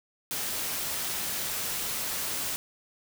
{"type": "noise", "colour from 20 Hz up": "white", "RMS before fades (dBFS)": -32, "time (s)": [0.31, 2.56], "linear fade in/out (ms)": 0, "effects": []}